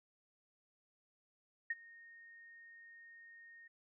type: tone with ADSR envelope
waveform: sine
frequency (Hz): 1851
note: A#6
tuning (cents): -13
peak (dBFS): -32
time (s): 1.7-3.68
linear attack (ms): 6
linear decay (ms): 33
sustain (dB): -23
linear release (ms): 9
effects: none